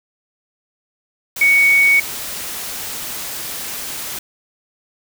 sine tone in noise, 2232 Hz, C#7, 11 cents sharp, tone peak -9 dBFS, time 1.41-2 s, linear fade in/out 5 ms, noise white, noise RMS -27 dBFS, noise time 1.36-4.19 s, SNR +15 dB, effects none

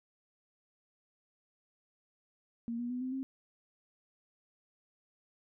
sine tone with pitch steps, 233.1 / 240.9 / 249 / 257.3 / 265.9 Hz, A#3 / B3 / B3 / C4 / C4, 0 / -43 / +14 / -29 / +28 cents, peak -34 dBFS, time 2.68-3.23 s, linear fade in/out 0 ms, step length 110 ms, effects none

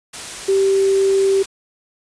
sine tone in noise, 389.1 Hz, G4, 13 cents flat, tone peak -12 dBFS, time 0.48-1.43 s, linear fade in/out 10 ms, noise white, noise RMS -30 dBFS, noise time 0.13-1.46 s, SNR +15 dB, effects resampled to 22050 Hz

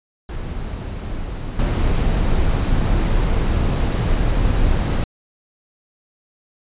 brown noise with level steps, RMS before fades -26 / -17 dBFS, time 0.29-5.04 s, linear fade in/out 2 ms, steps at 1.59 s, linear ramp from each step 2 ms, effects resampled to 8000 Hz

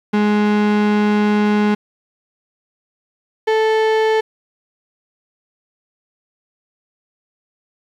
35% pulse tone pair in turn, 209 / 438.8 Hz, G#3 / A4, +11 / -5 cents, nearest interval octave + minor second, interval 1284 cents, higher second, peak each -11 dBFS, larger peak neither, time 0.13-1.75 / 3.47-4.21 s, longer first, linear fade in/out 10 ms, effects low-pass 3000 Hz 12 dB/octave + 8-bit

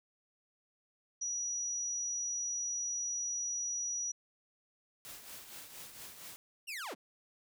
sine tone, 5830 Hz, F#8, 26 cents flat, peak -34 dBFS, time 1.21-4.12 s, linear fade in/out 10 ms
white noise with tremolo, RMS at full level -47 dBFS, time 5.05-6.36 s, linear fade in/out 0 ms, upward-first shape triangle, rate 4.3 Hz, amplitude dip 60%
sawtooth linear sweep, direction down, 2895 to 138.59 Hz, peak -36 dBFS, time 6.67-6.95 s, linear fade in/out 20 ms
effects none

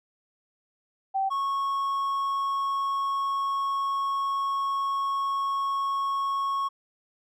sine / triangle tone pair in turn, 775 / 1100.5 Hz, G5 / C#6, -20 / -13 cents, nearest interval tritone, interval 607 cents, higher second, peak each -23 dBFS, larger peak neither, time 1.14-1.3 / 1.3-6.69 s, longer second, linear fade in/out 20 ms, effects none

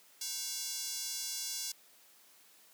square tone with high-pass filter, 311.1 Hz, D#4, in tune, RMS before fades -39 dBFS, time 0.21-1.72 s, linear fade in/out 5 ms, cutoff 5400 Hz, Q 1.8, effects white hiss -62 dBFS RMS until 2.73 s + high-pass 200 Hz 12 dB/octave

